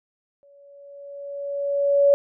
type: tone with exponential growth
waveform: sine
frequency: 565 Hz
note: C#5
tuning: 33 cents sharp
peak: -11 dBFS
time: 0.43-2.14 s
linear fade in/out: 0 ms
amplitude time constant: 370 ms
effects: none